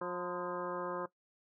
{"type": "harmonic tone with a mistuned harmonic", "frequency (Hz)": 178.5, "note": "F3", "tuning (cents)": 38, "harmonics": [1, 2, 3, 4, 5, 6, 7, 8, 9], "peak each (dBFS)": [-47, -41, -40, -52, -47, -43, -45, -54, -52], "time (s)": [0.01, 1.06], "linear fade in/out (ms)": 5, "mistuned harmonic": 6, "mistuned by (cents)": -63, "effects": ["noise-tail reverb RT60 0.1 s tail -17 dB re dry"]}